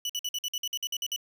30% pulse tone bursts, 2960 Hz, F#7, in tune, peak -26 dBFS, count 12, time 0.05-1.162 s, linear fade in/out 2 ms, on 45 ms, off 52 ms, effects none

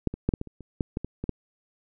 clicks, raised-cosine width 3 ms, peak -10 / -20 / -9 / -11 / -18 / -29 / -29 / -12 / -15 / -19 / -18 / -13 dBFS, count 12, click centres 0.073 / 0.14 / 0.29 / 0.338 / 0.414 / 0.473 / 0.607 / 0.808 / 0.971 / 1.046 / 1.24 / 1.293 s, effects none

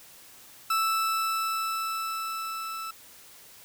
40% pulse tone with level ramp, 1318.5 Hz, E6, in tune, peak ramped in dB -22 to -33 dBFS, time 0.7-2.91 s, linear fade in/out 5 ms, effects white hiss -51 dBFS RMS until 3.64 s

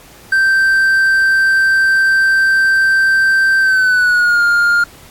triangle tone with pitch glide, 1563 to 1408.7 Hz, G6 to F6, -6 to +15 cents, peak -7 dBFS, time 0.32-4.84 s, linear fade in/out 5 ms, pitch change -179 cents, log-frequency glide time 3.6-4.43 s, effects pink hiss -41 dBFS RMS until 5.1 s + AAC 64 kbps

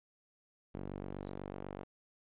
sawtooth tone with band-pass filter sweep, 48.06 Hz, G1, 34 cents flat, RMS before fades -44 dBFS, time 0.74-1.84 s, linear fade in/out 10 ms, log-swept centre 300 to 530 Hz, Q 0.75, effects resampled to 8000 Hz + 11-bit

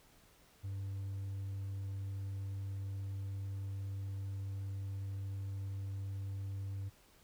sine tone with hard clipping, 98 Hz, G2, in tune, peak -39 dBFS, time 0.63-6.9 s, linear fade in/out 20 ms, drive 2 dB, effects pink hiss -65 dBFS RMS until 7.23 s

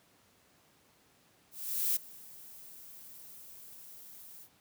violet noise with ADSR envelope, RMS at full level -29 dBFS, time 1.51-4.49 s, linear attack 450 ms, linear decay 13 ms, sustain -22 dB, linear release 68 ms, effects pink hiss -66 dBFS RMS until 4.6 s + high-pass 100 Hz 12 dB/octave

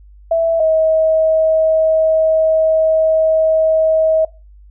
sine tone pair in turn, 660 / 637 Hz, E5 / D#5, +2 / +41 cents, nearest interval minor second, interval 61 cents, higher first, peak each -10 dBFS, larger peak neither, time 0.31-0.6 / 0.6-4.25 s, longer second, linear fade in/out 5 ms, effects noise-tail reverb RT60 0.3 s tail -21 dB re dry + added 50 Hz sine -39 dBFS peak until 4.7 s

